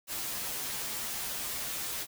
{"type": "noise with comb filter", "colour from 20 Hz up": "white", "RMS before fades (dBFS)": -36, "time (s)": [0.07, 2.07], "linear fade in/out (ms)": 50, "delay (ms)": 11, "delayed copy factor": -0.75, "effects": []}